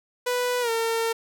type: tone with pitch glide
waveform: sawtooth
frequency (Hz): 493.7 to 455.3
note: B4 to A#4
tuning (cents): -1 to -41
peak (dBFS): -19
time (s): 0.26-1.13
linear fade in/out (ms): 10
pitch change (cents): -140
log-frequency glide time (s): 0.61-0.7
effects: none